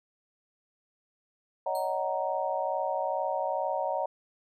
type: chord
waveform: sine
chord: D# minor seventh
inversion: third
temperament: just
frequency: 560 / 622.3 / 746.7 / 933.4 Hz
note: C#5 / D#5 / F#5 / A#5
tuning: +18 / 0 / +16 / +2 cents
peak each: -33 dBFS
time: 1.66-4.06 s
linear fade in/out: 5 ms
type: tone with exponential decay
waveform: 10% pulse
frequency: 4243 Hz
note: C8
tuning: 23 cents sharp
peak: -33 dBFS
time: 1.75-2.04 s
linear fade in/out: 1 ms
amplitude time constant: 61 ms
effects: resampled to 32000 Hz